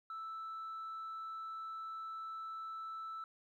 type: tone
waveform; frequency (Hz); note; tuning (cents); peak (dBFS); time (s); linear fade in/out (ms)
sine; 1318.5; E6; 0; -40; 0.1-3.24; 2
effects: tanh soft clip ceiling -40 dBFS + 13-bit